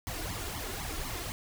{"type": "noise with flanger", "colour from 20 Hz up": "pink", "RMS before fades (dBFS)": -37, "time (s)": [0.07, 1.32], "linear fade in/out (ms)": 0, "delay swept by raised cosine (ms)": [0.93, 2.93], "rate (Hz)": 4, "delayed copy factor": 0.8, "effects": []}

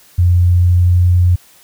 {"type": "tone with pitch glide", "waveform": "sine", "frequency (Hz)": [88.3, 89.02], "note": ["F2", "F2"], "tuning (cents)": [20, 34], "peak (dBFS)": -7, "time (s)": [0.18, 1.36], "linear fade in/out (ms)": 10, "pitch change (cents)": 14, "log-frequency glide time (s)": [0.31, 1.04], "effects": ["white hiss -46 dBFS RMS until 1.63 s"]}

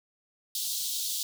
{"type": "high-pass noise", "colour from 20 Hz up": "pink", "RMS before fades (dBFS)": -32, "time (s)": [0.55, 1.23], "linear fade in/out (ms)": 2, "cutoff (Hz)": 3400, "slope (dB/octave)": 48, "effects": []}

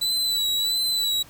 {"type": "tone with vibrato", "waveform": "40% pulse", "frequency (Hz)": 3963, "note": "B7", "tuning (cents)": 5, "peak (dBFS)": -20, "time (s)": [0.01, 1.23], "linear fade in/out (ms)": 10, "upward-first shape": "sine", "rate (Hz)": 1.5, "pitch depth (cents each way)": 40, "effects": ["pink hiss -49 dBFS RMS until 1.29 s"]}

